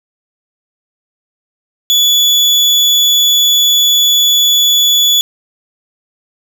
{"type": "tone", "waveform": "35% pulse", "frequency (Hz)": 3432, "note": "A7", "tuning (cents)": -44, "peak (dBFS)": -5, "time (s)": [1.9, 5.21], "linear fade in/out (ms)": 0, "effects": []}